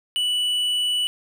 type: tone with tanh clipping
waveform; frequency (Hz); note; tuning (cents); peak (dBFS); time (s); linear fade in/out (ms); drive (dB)
triangle; 2960; F#7; 0; -21; 0.16-1.07; 0; 10
effects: none